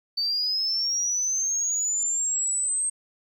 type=linear sweep; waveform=sine; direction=up; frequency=4550 to 8400 Hz; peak=-22 dBFS; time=0.17-2.9 s; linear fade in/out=10 ms; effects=tanh soft clip ceiling -18 dBFS + 10-bit